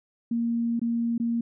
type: tone with dropouts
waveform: sine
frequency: 233.3 Hz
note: A#3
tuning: 2 cents sharp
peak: -23 dBFS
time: 0.31-1.41 s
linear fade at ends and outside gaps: 5 ms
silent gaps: 0.795-0.815 / 1.18-1.199 s
effects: none